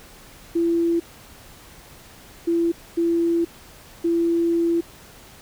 sine tone bursts at uneven times, 337.2 Hz, E4, 39 cents sharp, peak -17 dBFS, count 4, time 0.55-1 / 2.47-2.72 / 2.97-3.45 / 4.04-4.81 s, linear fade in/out 10 ms, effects pink hiss -46 dBFS RMS until 5.41 s

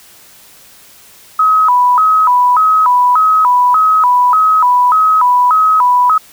sine tone with vibrato, 1121 Hz, C#6, 19 cents sharp, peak -6 dBFS, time 1.39-6.18 s, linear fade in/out 5 ms, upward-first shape square, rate 1.7 Hz, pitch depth 220 cents each way, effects white hiss -41 dBFS RMS until 6.32 s

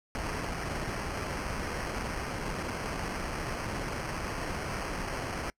pink noise with sample-and-hold, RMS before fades -35 dBFS, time 0.15-5.5 s, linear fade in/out 0 ms, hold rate 3675 Hz, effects noise-tail reverb RT60 0.1 s tail -25 dB re dry + low-pass 10000 Hz 12 dB/octave

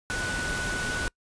sine tone in noise, 1480 Hz, F#6, in tune, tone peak -30 dBFS, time 0.1-1.08 s, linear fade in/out 0 ms, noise pink, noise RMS -32 dBFS, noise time 0.1-1.08 s, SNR -1 dB, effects noise-tail reverb RT60 0.1 s tail -26 dB re dry + resampled to 22050 Hz

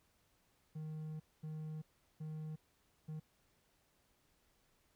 triangle tone bursts at uneven times, 155.56 Hz, D#3, in tune, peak -40 dBFS, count 4, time 0.75-1.2 / 1.43-1.82 / 2.2-2.56 / 3.08-3.2 s, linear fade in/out 10 ms, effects pink hiss -75 dBFS RMS until 4.95 s

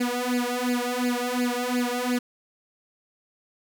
sawtooth tone with flanger, 246.2 Hz, B3, 5 cents flat, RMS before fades -26 dBFS, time 0-2.19 s, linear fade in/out 10 ms, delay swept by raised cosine 0.42 to 2.62 ms, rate 2.8 Hz, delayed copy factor +0.95, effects none

